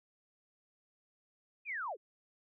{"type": "linear sweep", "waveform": "sine", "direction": "down", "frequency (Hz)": [2552, 337.3], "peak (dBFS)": -36, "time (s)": [1.65, 1.97], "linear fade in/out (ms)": 50, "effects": []}